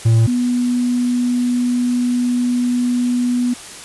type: tone pair in turn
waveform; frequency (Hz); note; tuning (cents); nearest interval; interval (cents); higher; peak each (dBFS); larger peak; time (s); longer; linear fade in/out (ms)
triangle / sine; 113.6 / 245.3; A#2 / B3; -44 / -12; octave + minor second; 1332; second; -7 / -14; first; 0.05-0.27 / 0.27-3.54; second; 10
effects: white hiss -34 dBFS RMS until 3.84 s + resampled to 24000 Hz